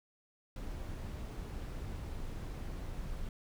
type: noise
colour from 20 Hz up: brown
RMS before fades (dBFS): -41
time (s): 0.56-3.29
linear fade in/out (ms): 2
effects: none